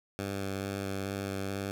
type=tone with vibrato; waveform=10% pulse; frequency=98 Hz; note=G2; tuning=in tune; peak=-25 dBFS; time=0.19-1.71 s; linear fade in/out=0 ms; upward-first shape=square; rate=2.3 Hz; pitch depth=12 cents each way; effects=none